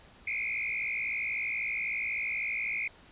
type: tone with frequency modulation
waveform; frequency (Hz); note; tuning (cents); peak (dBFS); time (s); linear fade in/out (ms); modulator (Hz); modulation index
sine; 2288; D7; -46; -30; 0.27-2.88; 5; 56.2; 3.5
effects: pink hiss -56 dBFS RMS until 3.11 s + resampled to 8000 Hz